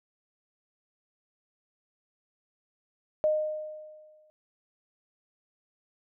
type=tone with exponential decay; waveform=sine; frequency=615 Hz; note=D#5; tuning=20 cents flat; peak=-20 dBFS; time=3.24-4.3 s; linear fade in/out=0 ms; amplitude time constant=230 ms; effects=none